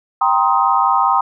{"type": "chord", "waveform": "sine", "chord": "C minor seventh", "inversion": "second", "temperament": "just", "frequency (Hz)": [784.9, 941.9, 1046.5, 1255.8], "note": ["G5", "Bb5", "C6", "Eb6"], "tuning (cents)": [2, 18, 0, 16], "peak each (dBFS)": -17, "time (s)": [0.21, 1.21], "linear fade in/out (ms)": 5, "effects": []}